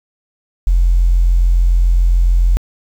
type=tone; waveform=sine; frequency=43.53 Hz; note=F1; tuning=5 cents flat; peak=-7 dBFS; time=0.67-2.57 s; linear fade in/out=0 ms; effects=tanh soft clip ceiling -4 dBFS + 7-bit